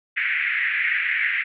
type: band-pass noise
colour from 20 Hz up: white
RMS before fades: -23 dBFS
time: 0.16-1.44 s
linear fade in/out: 20 ms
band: 1700 to 2300 Hz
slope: 48 dB/octave
effects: none